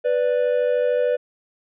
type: tone pair together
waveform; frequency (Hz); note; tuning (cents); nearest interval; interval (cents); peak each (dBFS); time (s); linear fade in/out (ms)
triangle; 493.9 / 587.3; B4 / D5; 0 / 0; minor third; 300; -17 / -20; 0.04-1.17; 20
effects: resampled to 8000 Hz